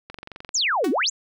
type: click train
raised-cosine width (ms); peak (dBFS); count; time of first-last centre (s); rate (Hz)
0.3; -21; 10; 0.1-0.491; 23
type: exponential two-way sweep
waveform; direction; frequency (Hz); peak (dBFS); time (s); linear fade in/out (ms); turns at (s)
sine; down then up; 7730 to 240 to 7730; -19; 0.54-1.1; 10; 0.9
type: tone with exponential decay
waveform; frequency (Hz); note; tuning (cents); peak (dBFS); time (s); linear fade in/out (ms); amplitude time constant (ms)
sawtooth; 373.8; F#4; +18; -19; 0.84-0.96; 5; 26
effects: none